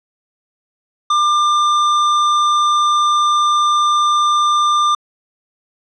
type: tone with hard clipping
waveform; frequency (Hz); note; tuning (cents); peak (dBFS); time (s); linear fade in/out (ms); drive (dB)
triangle; 1195; D6; +30; -13; 1.1-4.95; 5; 15
effects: low-pass 7000 Hz 12 dB/octave